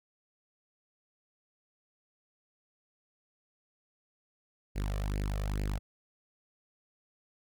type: tone with flanger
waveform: sawtooth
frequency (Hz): 50.2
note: G1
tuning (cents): +42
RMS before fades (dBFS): -33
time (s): 4.75-5.79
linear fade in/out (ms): 20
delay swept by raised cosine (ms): 0.41 to 1.71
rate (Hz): 2.3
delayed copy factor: +0.8
effects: none